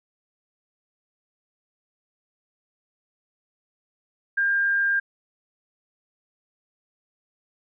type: tone with frequency modulation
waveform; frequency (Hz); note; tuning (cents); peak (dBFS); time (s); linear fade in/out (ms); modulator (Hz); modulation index
sine; 1602; G6; +37; -19; 4.37-5; 10; 101; 0.2
effects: none